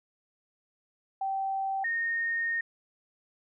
sine tone pair in turn, 776 / 1845.6 Hz, G5 / A#6, -18 / -18 cents, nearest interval octave + minor third, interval 1500 cents, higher second, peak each -28 / -27 dBFS, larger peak second, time 1.21-1.84 / 1.84-2.61 s, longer second, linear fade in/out 5 ms, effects none

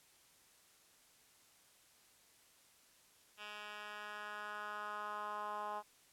10% pulse tone with band-pass filter sweep, 209 Hz, G#3, 11 cents sharp, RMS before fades -45 dBFS, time 3.37-5.83 s, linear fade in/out 50 ms, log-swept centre 2400 to 920 Hz, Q 2.6, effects white hiss -67 dBFS RMS until 6.12 s + low-pass 12000 Hz 12 dB/octave

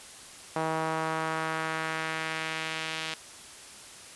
sawtooth tone with band-pass filter sweep, 159.7 Hz, D#3, 45 cents sharp, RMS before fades -32 dBFS, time 0.56-3.14 s, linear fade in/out 0 ms, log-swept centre 850 to 3200 Hz, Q 1.3, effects white hiss -47 dBFS RMS until 4.15 s + resampled to 24000 Hz

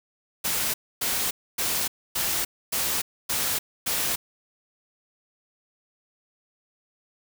white noise bursts, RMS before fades -26 dBFS, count 7, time 0.44-4.16 s, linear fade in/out 10 ms, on 300 ms, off 270 ms, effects none

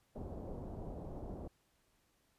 pink low-pass noise, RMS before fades -45 dBFS, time 0.15-1.48 s, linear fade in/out 10 ms, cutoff 730 Hz, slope 24 dB/octave, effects pink hiss -75 dBFS RMS until 2.38 s + resampled to 32000 Hz

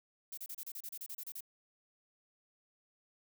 violet noise bursts, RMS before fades -44 dBFS, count 13, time 0.32-1.407 s, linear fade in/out 5 ms, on 55 ms, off 31 ms, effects none

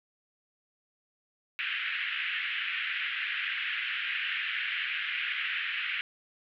white band-pass noise, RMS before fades -33 dBFS, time 1.59-6.01 s, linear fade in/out 0 ms, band 1500 to 3000 Hz, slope 48 dB/octave, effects none

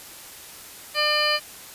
harmonic tone, 600 Hz, D5, 37 cents sharp, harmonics 1 / 2 / 3 / 4 / 5 / 7 / 8, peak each -27 / -27 / -27 / -27 / -27 / -27 / -27 dBFS, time 0.94-1.4 s, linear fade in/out 50 ms, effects white hiss -42 dBFS RMS until 1.74 s + resampled to 32000 Hz

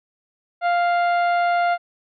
harmonic tone with a mistuned harmonic, 698.5 Hz, F5, in tune, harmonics 1 / 2 / 3 / 4 / 5 / 6, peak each -17 / -25 / -31 / -40 / -43 / -45 dBFS, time 0.61-1.78 s, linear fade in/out 50 ms, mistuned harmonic 6, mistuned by +38 cents, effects none

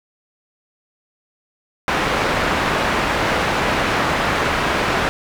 white low-pass noise, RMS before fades -19 dBFS, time 1.88-5.09 s, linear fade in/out 0 ms, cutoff 1700 Hz, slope 12 dB/octave, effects none

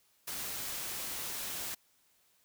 white noise, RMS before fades -39 dBFS, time 0.27-1.75 s, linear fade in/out 10 ms, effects white hiss -70 dBFS RMS until 2.44 s

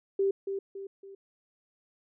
sine tone with echo, 392 Hz, G4, in tune, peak -23 dBFS, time 0.19-0.31 s, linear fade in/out 5 ms, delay 280 ms, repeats 3, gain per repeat -7 dB, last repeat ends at 1.15 s, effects none

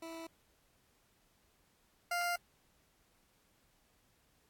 20% pulse tone pair in turn, 328.5 / 699.3 Hz, E4 / F5, -6 / +2 cents, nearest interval octave + minor second, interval 1308 cents, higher second, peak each -39 / -28 dBFS, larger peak second, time 0.02-0.27 / 2.11-2.36 s, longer neither, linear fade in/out 5 ms, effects pink hiss -72 dBFS RMS until 4.49 s + AAC 64 kbps

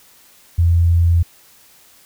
sine tone, 85 Hz, F2, 46 cents flat, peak -10 dBFS, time 0.58-1.23 s, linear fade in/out 10 ms, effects white hiss -49 dBFS RMS until 2.05 s

